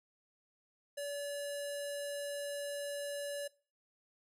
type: tone with low-pass filter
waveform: square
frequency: 573 Hz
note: D5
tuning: 43 cents flat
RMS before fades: -40 dBFS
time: 0.97-3.48 s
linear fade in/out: 10 ms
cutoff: 11000 Hz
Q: 2.9
effects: noise-tail reverb RT60 0.4 s tail -22 dB re dry